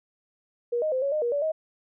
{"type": "tone with pitch steps", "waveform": "sine", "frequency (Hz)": [477.7, 620, 517, 557, 611, 476.9, 574, 631], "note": ["A#4", "D#5", "C5", "C#5", "D#5", "A#4", "D5", "D#5"], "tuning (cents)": [42, -6, -21, 8, -32, 39, -40, 24], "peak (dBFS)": -23, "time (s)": [0.72, 1.52], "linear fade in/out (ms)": 10, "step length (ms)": 100, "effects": []}